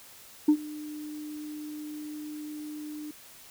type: tone with ADSR envelope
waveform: sine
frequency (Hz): 301.4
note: D4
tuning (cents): +45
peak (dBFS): -13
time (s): 0.48-3.11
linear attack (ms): 8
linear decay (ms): 74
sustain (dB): -23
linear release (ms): 3
effects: tanh soft clip ceiling -14 dBFS + white hiss -51 dBFS RMS until 3.5 s